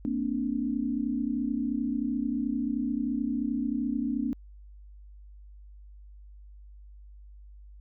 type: tone cluster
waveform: sine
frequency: 226.5 / 255.9 / 289.4 Hz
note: A#3 / C4 / D4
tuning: -50 / -38 / -25 cents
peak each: -31 dBFS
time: 0.05-4.33 s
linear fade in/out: 0 ms
effects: added 50 Hz sine -46 dBFS peak until 7.8 s